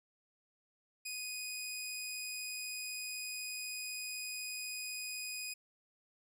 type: tone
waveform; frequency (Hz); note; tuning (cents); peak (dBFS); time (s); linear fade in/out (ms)
15% pulse; 2489; D#7; 0; -33; 1.05-5.54; 10
effects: none